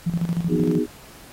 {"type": "tone with tremolo", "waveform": "sine", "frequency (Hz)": 170.1, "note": "F3", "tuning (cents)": -45, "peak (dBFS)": -18, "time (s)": [0.06, 0.79], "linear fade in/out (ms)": 10, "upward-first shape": "square", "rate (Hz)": 13, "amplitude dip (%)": 70}
{"type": "chord", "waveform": "sine", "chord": "G# minor seventh", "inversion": "first", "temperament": "equal", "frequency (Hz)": [246.9, 311.1, 370, 415.3], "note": ["B3", "D#4", "F#4", "G#4"], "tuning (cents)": [0, 0, 0, 0], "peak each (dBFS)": [-24, -23, -29, -25], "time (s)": [0.48, 0.87], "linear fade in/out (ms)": 50}
{"effects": ["pink hiss -46 dBFS RMS until 1.32 s", "AAC 48 kbps"]}